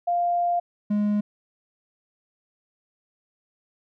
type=tone pair in turn; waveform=sine / triangle; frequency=698.5 / 207.7 Hz; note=F5 / G#3; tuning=0 / 0 cents; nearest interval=octave + major sixth; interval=2100 cents; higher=first; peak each=-20 / -18 dBFS; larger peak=second; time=0.07-0.6 / 0.9-1.21 s; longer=first; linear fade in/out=10 ms; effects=none